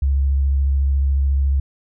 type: tone with vibrato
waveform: sine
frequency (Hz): 68.7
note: C#2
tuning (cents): -15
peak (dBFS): -14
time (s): 0.02-1.6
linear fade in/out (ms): 5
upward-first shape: square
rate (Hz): 14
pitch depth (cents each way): 19
effects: none